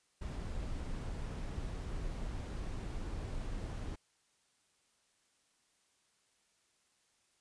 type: noise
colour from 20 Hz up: brown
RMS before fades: -40 dBFS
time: 0.21-3.96 s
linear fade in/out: 10 ms
effects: white hiss -74 dBFS RMS until 7.4 s + resampled to 22050 Hz